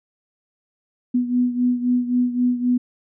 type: beating tone pair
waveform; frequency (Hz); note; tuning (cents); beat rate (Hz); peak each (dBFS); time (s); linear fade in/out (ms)
sine; 245.9 / 249.7; B3 / B3; -7 / +19; 3.8; -18 / -23; 1.14-2.78; 10
effects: none